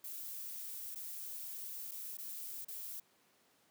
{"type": "noise with dropouts", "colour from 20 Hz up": "violet", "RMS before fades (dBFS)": -45, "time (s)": [0.04, 3], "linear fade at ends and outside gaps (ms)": 5, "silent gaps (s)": [[0.948, 0.956], [1.912, 1.916], [2.172, 2.184], [2.648, 2.682]], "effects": ["pink hiss -70 dBFS RMS until 3.7 s", "high-pass 200 Hz 12 dB/octave"]}